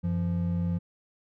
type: tone pair together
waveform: triangle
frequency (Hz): 91.4 / 172.54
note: F#2 / F3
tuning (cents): -21 / -21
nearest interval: major seventh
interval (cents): 1100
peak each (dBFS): -28 / -25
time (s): 0.03-0.79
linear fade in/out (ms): 20
effects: none